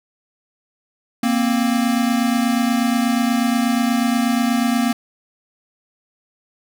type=tone pair together; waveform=square; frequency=233.9 / 262.2 Hz; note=A#3 / C4; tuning=+6 / +4 cents; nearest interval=major second; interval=198 cents; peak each=-18 / -21 dBFS; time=1.23-4.93 s; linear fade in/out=5 ms; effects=none